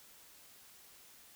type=silence; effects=white hiss -59 dBFS RMS until 1.35 s